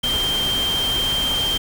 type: tone in noise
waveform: sine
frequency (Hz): 3158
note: G7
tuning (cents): +12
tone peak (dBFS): -19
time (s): 0.03-1.58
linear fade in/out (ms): 10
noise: pink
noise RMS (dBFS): -27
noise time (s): 0.03-1.58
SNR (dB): +5
effects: none